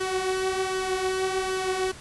sawtooth tone with flanger, 376.3 Hz, F#4, 29 cents sharp, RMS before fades -27 dBFS, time 0-1.92 s, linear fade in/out 10 ms, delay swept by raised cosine 0.62 to 6.02 ms, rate 1.3 Hz, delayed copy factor +0.5, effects pink hiss -44 dBFS RMS until 2 s + resampled to 24000 Hz

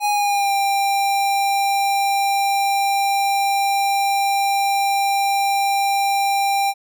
square tone with pitch glide, 827 to 793.3 Hz, G#5 to G5, -8 to +20 cents, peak -17 dBFS, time 0-6.74 s, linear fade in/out 50 ms, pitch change -72 cents, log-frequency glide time 0.1-0.52 s, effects none

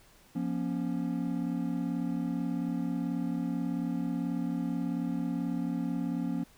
triangle chord, Bb minor, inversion second, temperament equal with one note detuned, 174.61 / 238.9 / 277.2 Hz, F3 / Bb3 / Db4, 0 / +43 / 0 cents, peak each -32 dBFS, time 0.35-6.44 s, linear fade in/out 10 ms, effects pink hiss -60 dBFS RMS until 6.57 s

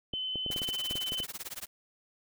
sine tone with vibrato, 3045 Hz, F#7, 49 cents sharp, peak -32 dBFS, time 0.13-1.24 s, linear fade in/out 5 ms, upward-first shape sine, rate 10 Hz, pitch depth 8 cents each way
clicks, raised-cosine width 2 ms, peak -26 dBFS, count 11, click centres 0.137 / 0.357 / 0.463 / 0.503 / 0.562 / 0.618 / 0.689 / 0.911 / 0.955 / 1.121 / 1.202 s
white noise with tremolo, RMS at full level -38 dBFS, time 0.51-1.67 s, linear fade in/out 2 ms, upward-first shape sine, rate 18 Hz, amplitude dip 100%
effects none

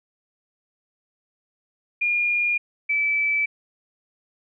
sine tone pair in turn, 2421 / 2310 Hz, D#7 / D7, -48 / -29 cents, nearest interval minor second, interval 81 cents, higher first, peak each -19 dBFS, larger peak neither, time 2.01-2.58 / 2.89-3.46 s, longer neither, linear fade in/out 10 ms, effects none

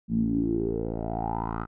10% pulse tone with low-pass filter sweep, 56 Hz, A1, 31 cents sharp, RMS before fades -28 dBFS, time 0.08-1.67 s, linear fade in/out 50 ms, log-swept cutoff 200 to 1300 Hz, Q 7.9, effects none

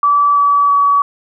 sine tone with pitch steps, 1154 / 1145.4 / 1136.8 Hz, D6 / D6 / C#6, -31 / -44 / +43 cents, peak -8 dBFS, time 0.03-1.02 s, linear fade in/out 2 ms, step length 330 ms, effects none

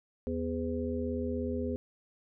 harmonic tone with a mistuned harmonic, 82.41 Hz, E2, in tune, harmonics 1 / 3 / 5 / 6, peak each -37 / -34 / -37 / -38 dBFS, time 0.27-1.76 s, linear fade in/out 0 ms, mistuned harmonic 6, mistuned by +49 cents, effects none

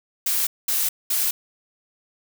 blue noise bursts, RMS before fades -22 dBFS, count 3, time 0.26-1.31 s, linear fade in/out 5 ms, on 210 ms, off 210 ms, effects none

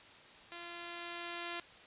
5% pulse tone with level ramp, 344.4 Hz, F4, 24 cents flat, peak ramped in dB -34 to -27 dBFS, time 0.52-1.6 s, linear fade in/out 0 ms, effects white hiss -56 dBFS RMS until 1.86 s + resampled to 8000 Hz

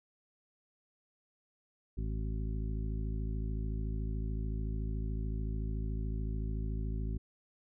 harmonic tone, 53.7 Hz, A1, 41 cents flat, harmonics 1 / 2 / 3 / 4 / 5 / 7, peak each -34 / -40 / -44 / -46 / -48 / -51 dBFS, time 1.97-7.18 s, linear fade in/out 10 ms, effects none

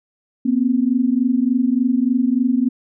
sine tone pair together, 240 / 263.4 Hz, B3 / C4, -49 / +12 cents, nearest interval major second, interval 161 cents, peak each -17 dBFS, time 0.45-2.69 s, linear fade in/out 10 ms, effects none

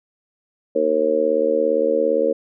harmonic tone, 77.5 Hz, D#2, 6 cents flat, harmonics 3 / 4 / 5 / 6 / 7, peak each -30 / -25 / -28 / -19 / -19 dBFS, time 0.75-2.33 s, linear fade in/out 10 ms, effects none

